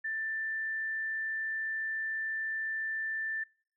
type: tone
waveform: sine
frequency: 1773 Hz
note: A6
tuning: 13 cents sharp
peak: -32 dBFS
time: 0.04-3.44 s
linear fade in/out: 10 ms
effects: noise-tail reverb RT60 0.5 s tail -25 dB re dry